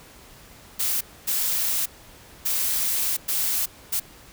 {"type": "noise bursts at uneven times", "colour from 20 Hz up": "blue", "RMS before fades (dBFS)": -24, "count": 5, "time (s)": [[0.79, 1.01], [1.27, 1.86], [2.45, 3.17], [3.28, 3.66], [3.92, 4]], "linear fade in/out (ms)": 10, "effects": ["pink hiss -48 dBFS RMS until 4.32 s"]}